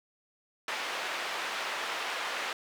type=band-pass noise; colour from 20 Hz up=white; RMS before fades=-35 dBFS; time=0.68-2.53 s; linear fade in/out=2 ms; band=540 to 2500 Hz; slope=12 dB/octave; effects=none